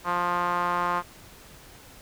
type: tone with band-pass filter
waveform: sawtooth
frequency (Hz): 175.9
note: F3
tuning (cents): +13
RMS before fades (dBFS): -26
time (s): 0.04-1.03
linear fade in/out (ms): 50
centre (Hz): 1100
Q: 3.7
effects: pink hiss -49 dBFS RMS until 2.01 s